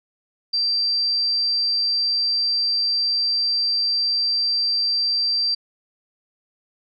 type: tone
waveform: sine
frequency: 4699 Hz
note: D8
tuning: in tune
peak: -18 dBFS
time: 0.53-5.55 s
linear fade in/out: 10 ms
effects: none